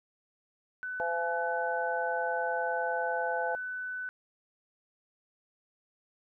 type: tone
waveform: sine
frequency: 1500 Hz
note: F#6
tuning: 23 cents sharp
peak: -34 dBFS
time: 0.83-4.09 s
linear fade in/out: 0 ms
type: harmonic tone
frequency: 169.9 Hz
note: F3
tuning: 47 cents flat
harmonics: 3 / 4 / 5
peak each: -34 / -34 / -34 dBFS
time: 1-3.55 s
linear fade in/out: 0 ms
effects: none